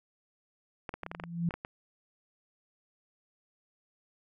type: clicks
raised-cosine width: 0.5 ms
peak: -22 dBFS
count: 11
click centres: 0.892 / 0.94 / 1.034 / 1.064 / 1.115 / 1.149 / 1.199 / 1.238 / 1.508 / 1.54 / 1.649 s
type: tone with exponential growth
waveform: sine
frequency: 170.1 Hz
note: F3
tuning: 45 cents flat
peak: -24 dBFS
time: 1.03-1.49 s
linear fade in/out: 2 ms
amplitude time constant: 100 ms
effects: none